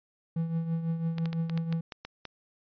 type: tone with tremolo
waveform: triangle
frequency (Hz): 164.81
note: E3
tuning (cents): 0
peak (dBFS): -23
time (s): 0.36-1.81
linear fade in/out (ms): 5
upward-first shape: triangle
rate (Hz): 6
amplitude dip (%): 65
type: clicks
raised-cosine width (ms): 0.2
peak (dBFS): -21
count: 9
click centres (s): 1.183 / 1.257 / 1.33 / 1.497 / 1.576 / 1.726 / 1.922 / 2.05 / 2.253
effects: resampled to 11025 Hz